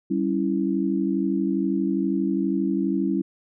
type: chord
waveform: sine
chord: C# diminished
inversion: second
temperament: equal with one note detuned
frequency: 194.87 / 277.2 / 329.6 Hz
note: G3 / C#4 / E4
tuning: -10 / 0 / 0 cents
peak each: -25 dBFS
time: 0.1-3.22 s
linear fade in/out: 10 ms
effects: none